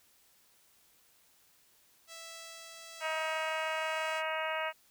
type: tone with tremolo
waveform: 5% pulse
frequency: 659.3 Hz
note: E5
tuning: in tune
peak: -34 dBFS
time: 2.07-4.23 s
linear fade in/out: 50 ms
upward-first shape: sine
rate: 1.1 Hz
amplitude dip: 25%
type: harmonic tone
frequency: 316.5 Hz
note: D#4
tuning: 30 cents sharp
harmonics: 2 / 3 / 4 / 5 / 6 / 7 / 8 / 9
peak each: -37 / -39 / -40 / -41 / -42 / -42 / -43 / -44 dBFS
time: 3-4.73 s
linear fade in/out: 50 ms
effects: white hiss -66 dBFS RMS until 4.9 s